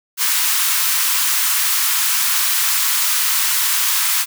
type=high-pass noise; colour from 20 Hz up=white; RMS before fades=-17 dBFS; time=0.17-4.26 s; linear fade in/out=50 ms; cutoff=930 Hz; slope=48 dB/octave; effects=none